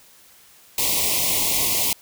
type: band-stop noise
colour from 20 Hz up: white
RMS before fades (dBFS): -21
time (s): 0.78-1.93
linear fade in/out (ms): 2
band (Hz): 1100 to 2000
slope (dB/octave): 96
effects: white hiss -51 dBFS RMS until 2.01 s